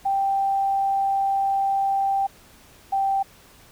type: tone pair in turn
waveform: sine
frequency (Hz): 785 / 782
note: G5 / G5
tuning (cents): +2 / -4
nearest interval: unison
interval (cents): 6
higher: first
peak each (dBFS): -19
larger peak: neither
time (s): 0.05-2.27 / 2.92-3.23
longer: first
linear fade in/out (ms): 10
effects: pink hiss -51 dBFS RMS until 3.71 s